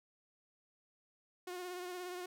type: tone with vibrato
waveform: sawtooth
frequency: 360 Hz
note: F#4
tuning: 47 cents flat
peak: -38 dBFS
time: 1.47-2.26 s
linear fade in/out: 5 ms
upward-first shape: triangle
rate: 17 Hz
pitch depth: 39 cents each way
effects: none